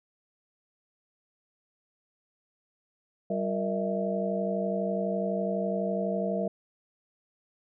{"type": "tone cluster", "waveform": "sine", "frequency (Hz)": [193.7, 354, 464.6, 610, 662], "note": ["G3", "F4", "A#4", "D#5", "E5"], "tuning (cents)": [-20, 23, -6, -34, 7], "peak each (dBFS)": [-31, -39, -33, -34, -32], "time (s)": [3.3, 6.48], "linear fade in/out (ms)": 5, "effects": []}